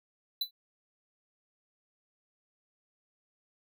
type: tone with exponential decay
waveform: square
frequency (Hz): 3988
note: B7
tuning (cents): +16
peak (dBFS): -26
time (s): 0.41-0.51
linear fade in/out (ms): 5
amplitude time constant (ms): 20
effects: none